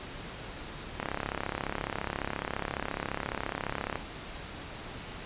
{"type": "click train", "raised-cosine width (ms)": 0.5, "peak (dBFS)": -16, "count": 103, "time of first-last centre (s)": [1, 3.957], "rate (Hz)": 34.5, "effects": ["pink hiss -42 dBFS RMS until 5.25 s", "resampled to 8000 Hz"]}